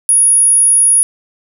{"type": "tone", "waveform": "sine", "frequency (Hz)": 10390, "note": "E9", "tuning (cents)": -26, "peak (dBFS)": -6, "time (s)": [0.09, 1.03], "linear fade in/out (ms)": 0, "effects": ["7-bit"]}